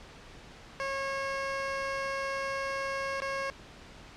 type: tone with dropouts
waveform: 15% pulse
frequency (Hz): 545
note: C#5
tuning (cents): -29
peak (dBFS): -25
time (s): 0.8-3.5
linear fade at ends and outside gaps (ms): 0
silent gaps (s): 3.202-3.22
effects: pink hiss -50 dBFS RMS until 4.16 s + low-pass 5000 Hz 12 dB/octave